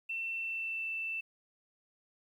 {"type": "tone with pitch glide", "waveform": "sine", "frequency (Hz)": [2690, 2661], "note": ["E7", "E7"], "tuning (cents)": [34, 16], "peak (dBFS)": -34, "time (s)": [0.09, 1.21], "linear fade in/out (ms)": 10, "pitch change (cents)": -18, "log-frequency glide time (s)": [0.35, 0.89], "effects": ["11-bit"]}